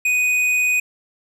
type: tone with tanh clipping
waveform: triangle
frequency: 2489 Hz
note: D#7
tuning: in tune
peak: -17 dBFS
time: 0.05-0.8 s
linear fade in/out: 5 ms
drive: 14 dB
effects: none